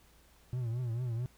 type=tone with vibrato; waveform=triangle; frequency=120.1 Hz; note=B2; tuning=48 cents flat; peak=-30 dBFS; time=0.53-1.26 s; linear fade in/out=0 ms; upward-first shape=triangle; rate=4.5 Hz; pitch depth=130 cents each way; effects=added 57 Hz sine -65 dBFS peak until 1.37 s + pink hiss -64 dBFS RMS until 1.37 s